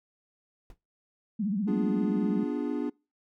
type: noise with exponential decay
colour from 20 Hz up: brown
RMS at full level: -41 dBFS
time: 0.7-0.78 s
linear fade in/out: 1 ms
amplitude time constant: 16 ms
type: tone with vibrato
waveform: sine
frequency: 202.5 Hz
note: G#3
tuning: 43 cents flat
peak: -26 dBFS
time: 1.39-2.44 s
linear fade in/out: 10 ms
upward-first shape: triangle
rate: 15 Hz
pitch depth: 200 cents each way
type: chord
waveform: triangle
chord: B diminished seventh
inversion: none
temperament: equal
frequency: 246.9 / 293.7 / 349.2 / 415.3 Hz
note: B3 / D4 / F4 / Ab4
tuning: 0 / 0 / 0 / 0 cents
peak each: -31 / -29 / -35 / -35 dBFS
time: 1.67-2.9 s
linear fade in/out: 10 ms
effects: noise-tail reverb RT60 0.3 s tail -25 dB re dry